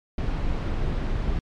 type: noise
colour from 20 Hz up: brown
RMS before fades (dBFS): -25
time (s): 0.18-1.39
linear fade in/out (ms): 2
effects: low-pass 4000 Hz 12 dB/octave + MP3 96 kbps